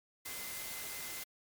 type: tone in noise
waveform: sine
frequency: 2064 Hz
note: C7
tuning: 24 cents flat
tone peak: -50 dBFS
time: 0.25-1.24 s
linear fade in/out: 10 ms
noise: white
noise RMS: -43 dBFS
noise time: 0.25-1.24 s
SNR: -10 dB
effects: MP3 96 kbps